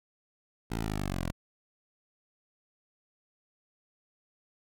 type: linear sweep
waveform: 10% pulse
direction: down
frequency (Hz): 58.27 to 41.2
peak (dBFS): -23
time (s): 0.7-1.32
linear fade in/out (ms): 20
effects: none